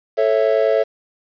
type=chord; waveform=triangle; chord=A major; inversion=none; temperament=just; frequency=440 / 550 / 660 Hz; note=A4 / C#5 / E5; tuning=0 / -14 / +2 cents; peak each=-16 dBFS; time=0.17-0.84 s; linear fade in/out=20 ms; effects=resampled to 11025 Hz + 7-bit